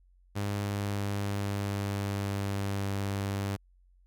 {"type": "tone with pitch glide", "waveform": "sawtooth", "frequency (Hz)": [101.5, 99.12], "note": ["G#2", "G2"], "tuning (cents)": [-39, 20], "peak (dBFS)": -26, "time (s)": [0.35, 3.57], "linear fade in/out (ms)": 20, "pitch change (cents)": -41, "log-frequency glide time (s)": [0.54, 2.83], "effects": ["added 45 Hz sine -59 dBFS peak until 4.06 s"]}